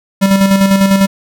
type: tone with tremolo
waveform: square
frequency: 195 Hz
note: G3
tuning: 9 cents flat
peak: -6 dBFS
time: 0.21-1.07 s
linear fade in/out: 20 ms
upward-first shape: square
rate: 10 Hz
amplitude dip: 45%
effects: none